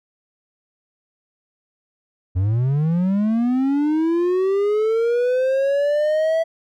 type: linear sweep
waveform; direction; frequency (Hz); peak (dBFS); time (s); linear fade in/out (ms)
triangle; up; 87.31 to 659.3; -14; 2.35-6.44; 20
effects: none